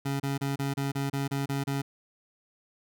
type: tone bursts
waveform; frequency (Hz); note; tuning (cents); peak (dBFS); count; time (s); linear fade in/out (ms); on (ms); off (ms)
25% pulse; 138.59; C#3; 0; -24; 10; 0.05-1.82; 10; 150; 30
effects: none